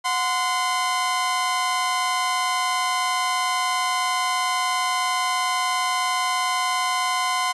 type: tone pair together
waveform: sawtooth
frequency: 730 / 1033 Hz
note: F#5 / C6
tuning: -24 / -22 cents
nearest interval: tritone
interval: 602 cents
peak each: -23 / -18 dBFS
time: 0.04-7.53 s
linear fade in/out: 20 ms
effects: resampled to 24000 Hz